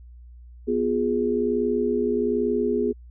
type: chord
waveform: sine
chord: F diminished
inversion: second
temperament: equal with one note detuned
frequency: 246.9 / 354.1 / 415.3 Hz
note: Cb4 / F4 / Ab4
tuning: 0 / +24 / 0 cents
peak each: -25 / -27 / -23 dBFS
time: 0.67-2.93 s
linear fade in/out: 20 ms
effects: added 60 Hz sine -42 dBFS peak until 3.1 s